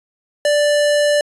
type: tone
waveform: square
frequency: 587.3 Hz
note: D5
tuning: in tune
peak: -13 dBFS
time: 0.45-1.21 s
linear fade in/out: 2 ms
effects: resampled to 24000 Hz